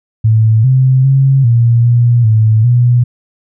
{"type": "tone with pitch steps", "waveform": "sine", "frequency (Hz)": [110.6, 130.5, 135.2, 117.5, 119.7, 109.7, 121.8], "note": ["A2", "C3", "C#3", "A#2", "A#2", "A2", "B2"], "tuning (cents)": [9, -4, -43, 14, 46, -5, -24], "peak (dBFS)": -5, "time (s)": [0.24, 3.04], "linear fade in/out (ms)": 10, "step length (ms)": 400, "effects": []}